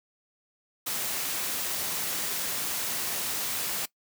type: noise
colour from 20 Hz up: white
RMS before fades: -31 dBFS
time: 0.86-3.86 s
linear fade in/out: 10 ms
effects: noise-tail reverb RT60 0.1 s tail -20 dB re dry + high-pass 100 Hz 12 dB/octave